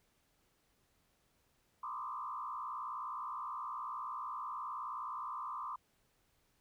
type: tone with frequency modulation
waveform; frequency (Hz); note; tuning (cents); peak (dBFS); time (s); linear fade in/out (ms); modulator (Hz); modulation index
sine; 1108.7; C#6; 0; -39; 1.83-5.76; 5; 59.5; 2.2
effects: pink hiss -75 dBFS RMS until 6.6 s